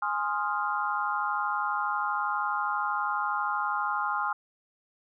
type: chord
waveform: sine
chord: F minor seventh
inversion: first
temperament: equal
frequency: 830.6 / 1046.5 / 1244.5 / 1396.9 Hz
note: Ab5 / C6 / Eb6 / F6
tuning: 0 / 0 / 0 / 0 cents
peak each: -32 dBFS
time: 0.02-4.33 s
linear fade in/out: 5 ms
effects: none